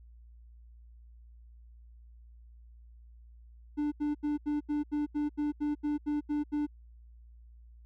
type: tone bursts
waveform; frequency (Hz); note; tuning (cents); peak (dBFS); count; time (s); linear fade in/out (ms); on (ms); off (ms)
triangle; 295.6; D4; +11; -26; 13; 3.77-6.668; 20; 150; 79
effects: added 58 Hz sine -51 dBFS peak until 7.85 s